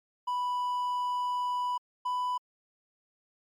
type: tone pair in turn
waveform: triangle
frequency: 987.8 / 994.1 Hz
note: B5 / B5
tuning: 0 / +11 cents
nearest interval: unison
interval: 11 cents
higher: second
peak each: -26 dBFS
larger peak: neither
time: 0.27-1.78 / 2.05-2.38 s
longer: first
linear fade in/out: 10 ms
effects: MP3 96 kbps